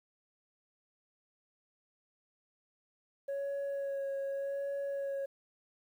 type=tone with vibrato; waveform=sine; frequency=554.4 Hz; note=C#5; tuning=in tune; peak=-31 dBFS; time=3.28-5.26 s; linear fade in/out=10 ms; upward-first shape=sine; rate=0.85 Hz; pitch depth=16 cents each way; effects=tanh soft clip ceiling -33 dBFS + 11-bit